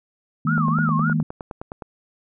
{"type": "chord", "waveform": "sine", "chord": "D# suspended fourth", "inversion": "none", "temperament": "equal with one note detuned", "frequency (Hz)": [158.56, 207.7, 233.1], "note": ["D#3", "G#3", "A#3"], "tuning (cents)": [33, 0, 0], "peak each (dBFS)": [-20, -26, -24], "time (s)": [0.45, 1.23], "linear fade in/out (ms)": 5}
{"type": "tone with vibrato", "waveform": "sine", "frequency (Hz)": 1244.5, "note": "D#6", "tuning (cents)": 0, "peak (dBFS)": -22, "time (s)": [0.47, 1.13], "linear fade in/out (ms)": 2, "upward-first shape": "sine", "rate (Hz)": 3.6, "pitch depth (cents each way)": 270}
{"type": "click train", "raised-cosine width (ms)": 1, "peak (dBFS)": -18, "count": 13, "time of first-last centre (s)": [0.58, 1.822], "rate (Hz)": 9.66}
{"effects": []}